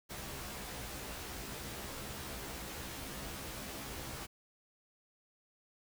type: noise with comb filter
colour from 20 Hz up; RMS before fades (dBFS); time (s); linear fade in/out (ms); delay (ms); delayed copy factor
pink; -44; 0.09-4.27; 20; 15; +0.95
effects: none